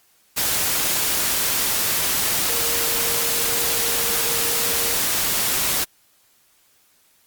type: tone in noise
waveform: sine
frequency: 466.2 Hz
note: A#4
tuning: in tune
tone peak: -32 dBFS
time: 2.48-4.96 s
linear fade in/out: 20 ms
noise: white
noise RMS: -21 dBFS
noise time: 0.36-5.85 s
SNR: -14 dB
effects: white hiss -59 dBFS RMS until 7.26 s + Opus 48 kbps